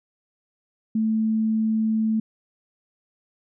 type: tone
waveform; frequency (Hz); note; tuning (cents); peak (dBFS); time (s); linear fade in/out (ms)
sine; 220; A3; 0; -19; 0.95-2.2; 5
effects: none